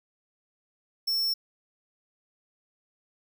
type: tone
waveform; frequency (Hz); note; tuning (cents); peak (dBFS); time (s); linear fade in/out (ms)
square; 5400; E8; +41; -25; 1.07-1.34; 10
effects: none